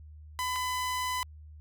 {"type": "tone pair in turn", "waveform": "sawtooth", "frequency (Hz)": [1005, 1005], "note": ["B5", "B5"], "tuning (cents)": [30, 30], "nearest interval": "unison", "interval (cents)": 0, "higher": "neither", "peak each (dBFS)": [-26, -26], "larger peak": "neither", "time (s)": [[0.39, 0.56], [0.56, 1.23]], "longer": "second", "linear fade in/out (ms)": 0, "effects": ["added 76 Hz sine -46 dBFS peak until 1.6 s"]}